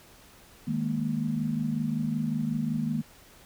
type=chord; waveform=sine; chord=D# suspended fourth; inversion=none; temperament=equal; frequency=155.56 / 207.7 / 233.1 Hz; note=D#3 / G#3 / A#3; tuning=0 / 0 / 0 cents; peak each=-31 / -32 / -29 dBFS; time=0.67-3.02 s; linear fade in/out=10 ms; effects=pink hiss -54 dBFS RMS until 3.45 s